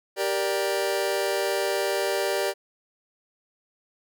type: chord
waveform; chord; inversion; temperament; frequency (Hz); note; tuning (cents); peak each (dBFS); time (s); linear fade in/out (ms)
sawtooth; G minor; none; just; 392 / 470.4 / 588; G4 / Bb4 / D5; 0 / +16 / +2; -23 / -26 / -23; 0.16-2.54; 50
effects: none